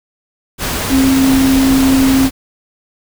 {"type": "tone in noise", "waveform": "sine", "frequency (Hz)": 266.6, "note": "C4", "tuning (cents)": 33, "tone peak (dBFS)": -8, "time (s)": [0.89, 2.3], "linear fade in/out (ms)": 50, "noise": "pink", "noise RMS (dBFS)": -18, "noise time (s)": [0.58, 2.31], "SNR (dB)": 7, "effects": []}